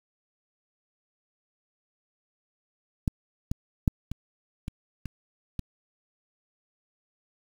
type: clicks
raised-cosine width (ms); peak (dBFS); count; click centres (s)
5; -12 / -15 / -8 / -21 / -21 / -23 / -19; 7; 3.078 / 3.515 / 3.878 / 4.116 / 4.681 / 5.057 / 5.593
effects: 7-bit